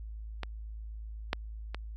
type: clicks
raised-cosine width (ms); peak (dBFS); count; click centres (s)
0.3; -20 / -12 / -21; 3; 0.433 / 1.331 / 1.746
effects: added 54 Hz sine -39 dBFS peak until 1.96 s